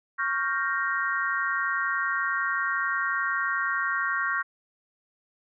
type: chord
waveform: sine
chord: G half-diminished seventh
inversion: second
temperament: equal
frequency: 1108.7 / 1396.9 / 1568 / 1864.7 Hz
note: Db6 / F6 / G6 / Bb6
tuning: 0 / 0 / 0 / 0 cents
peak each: -30 dBFS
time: 0.18-4.43 s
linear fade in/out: 20 ms
effects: none